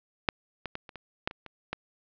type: clicks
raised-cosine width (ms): 0.3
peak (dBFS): -6 / -18 / -18 / -28 / -25 / -11 / -25 / -26 / -15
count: 9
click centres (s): 0.288 / 0.657 / 0.754 / 0.892 / 0.957 / 1.275 / 1.311 / 1.463 / 1.73
effects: low-pass 4000 Hz 12 dB/octave